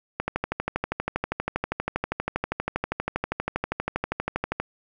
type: click train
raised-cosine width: 0.5 ms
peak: -10 dBFS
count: 56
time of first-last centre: 0.2-4.6 s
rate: 12.5 Hz
effects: none